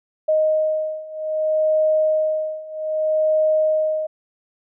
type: beating tone pair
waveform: sine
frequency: 622.3 / 622.93 Hz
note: D#5 / D#5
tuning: 0 / +2 cents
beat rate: 0.63 Hz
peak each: -21 / -19 dBFS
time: 0.28-4.07 s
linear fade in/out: 10 ms
effects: none